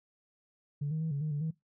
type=tone with pitch steps; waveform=sine; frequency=144.5 / 157.3 / 160.8 / 141.4 / 154 / 145.6 / 159.8 Hz; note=D3 / D#3 / E3 / C#3 / D#3 / D3 / D#3; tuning=-28 / +19 / -43 / +35 / -17 / -15 / +47 cents; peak=-29 dBFS; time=0.81-1.51 s; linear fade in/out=10 ms; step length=100 ms; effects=noise-tail reverb RT60 0.2 s tail -22 dB re dry + tanh soft clip ceiling -27 dBFS